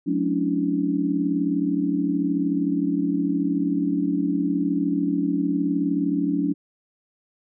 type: tone cluster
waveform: sine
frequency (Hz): 179.9 / 213.2 / 267.7 / 286.8 / 326.6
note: F#3 / G#3 / C4 / D4 / E4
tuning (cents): -48 / +46 / +40 / -41 / -16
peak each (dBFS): -27 / -30 / -31 / -22 / -30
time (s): 0.06-6.54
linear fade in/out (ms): 20
effects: none